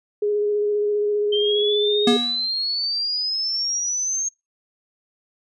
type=tone with vibrato; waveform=sine; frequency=415.3 Hz; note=G#4; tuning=in tune; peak=-18 dBFS; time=0.22-2.17 s; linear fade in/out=5 ms; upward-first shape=square; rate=15 Hz; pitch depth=12 cents each way
type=exponential sweep; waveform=sine; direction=up; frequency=3129 to 6480 Hz; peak=-21 dBFS; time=1.32-4.29 s; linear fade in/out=10 ms
type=tone with exponential decay; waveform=square; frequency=240 Hz; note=B3; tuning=49 cents flat; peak=-14 dBFS; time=2.07-2.48 s; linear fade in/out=5 ms; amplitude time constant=88 ms
effects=noise-tail reverb RT60 0.2 s tail -24 dB re dry + resampled to 22050 Hz